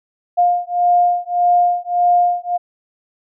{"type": "beating tone pair", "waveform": "sine", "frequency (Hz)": [706, 707.7], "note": ["F5", "F5"], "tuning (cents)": [19, 23], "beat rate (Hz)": 1.7, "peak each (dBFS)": -15, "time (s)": [0.37, 2.58], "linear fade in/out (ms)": 20, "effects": []}